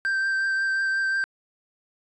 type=tone with vibrato; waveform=triangle; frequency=1568 Hz; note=G6; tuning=in tune; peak=-20 dBFS; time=0.05-1.24 s; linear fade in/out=0 ms; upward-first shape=triangle; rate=5.6 Hz; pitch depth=17 cents each way; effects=resampled to 22050 Hz